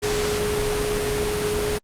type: tone in noise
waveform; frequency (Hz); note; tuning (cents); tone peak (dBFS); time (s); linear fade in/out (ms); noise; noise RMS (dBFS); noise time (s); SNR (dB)
sine; 418.9; G#4; +15; -23; 0.02-1.79; 20; pink; -26; 0.02-1.79; 0
effects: low-pass 11000 Hz 12 dB/octave + Opus 48 kbps